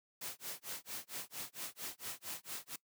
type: noise with tremolo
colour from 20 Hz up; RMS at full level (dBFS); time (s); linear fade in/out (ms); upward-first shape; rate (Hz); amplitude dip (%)
white; -42; 0.21-2.76; 5; sine; 4.4; 100
effects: noise-tail reverb RT60 0.1 s tail -21 dB re dry + high-pass 100 Hz 12 dB/octave

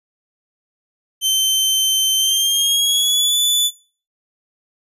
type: tone with pitch glide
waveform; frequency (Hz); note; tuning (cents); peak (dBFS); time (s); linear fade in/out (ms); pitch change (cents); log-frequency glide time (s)
sawtooth; 3097 to 3476; G7 to A7; -22 to -22; -11; 1.21-3.71; 50; +200; 2.16-3.37
effects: noise-tail reverb RT60 0.4 s tail -20 dB re dry + resampled to 32000 Hz

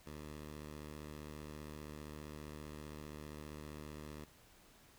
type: tone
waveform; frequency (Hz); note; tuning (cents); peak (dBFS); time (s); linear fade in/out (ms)
10% pulse; 75.2; D2; +42; -39; 0.06-4.25; 5
effects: pink hiss -64 dBFS RMS until 4.98 s

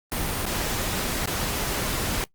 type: noise with dropouts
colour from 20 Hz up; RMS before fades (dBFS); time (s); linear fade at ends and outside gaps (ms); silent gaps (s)
pink; -27; 0.12-2.24; 0; 0.455-0.464 / 1.258-1.275
effects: noise-tail reverb RT60 0.1 s tail -22 dB re dry + Opus 32 kbps

